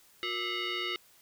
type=tone with frequency modulation; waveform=sine; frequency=361.5 Hz; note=F#4; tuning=40 cents flat; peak=-31 dBFS; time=0.23-0.96 s; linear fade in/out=0 ms; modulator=836 Hz; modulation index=4.2; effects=white hiss -61 dBFS RMS until 1.21 s